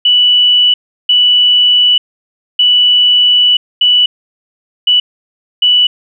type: tone bursts at uneven times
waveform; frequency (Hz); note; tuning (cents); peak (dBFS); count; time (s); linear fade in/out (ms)
sine; 2960; F#7; 0; -5; 6; 0.05-0.74 / 1.09-1.98 / 2.59-3.57 / 3.81-4.06 / 4.87-5 / 5.62-5.87; 5
effects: none